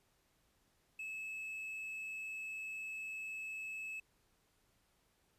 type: tone with quantisation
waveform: triangle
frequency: 2598 Hz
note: E7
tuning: 26 cents flat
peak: -40 dBFS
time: 0.99-4 s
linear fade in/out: 5 ms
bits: 11
effects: pink hiss -75 dBFS RMS until 5.38 s + resampled to 32000 Hz